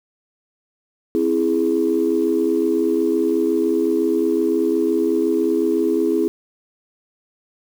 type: chord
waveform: sine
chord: C augmented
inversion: none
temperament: equal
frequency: 261.6 / 329.6 / 415.3 Hz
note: C4 / E4 / G#4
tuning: 0 / 0 / 0 cents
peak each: -22 / -18 / -19 dBFS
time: 1.15-6.28 s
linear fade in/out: 0 ms
effects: tanh soft clip ceiling -7 dBFS + 7-bit